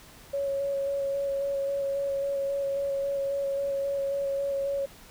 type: tone with vibrato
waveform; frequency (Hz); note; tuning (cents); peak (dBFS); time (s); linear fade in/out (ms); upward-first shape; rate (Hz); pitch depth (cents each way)
sine; 555; C#5; +2; -26; 0.33-4.86; 10; square; 3.7; 11
effects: pink hiss -51 dBFS RMS until 5.1 s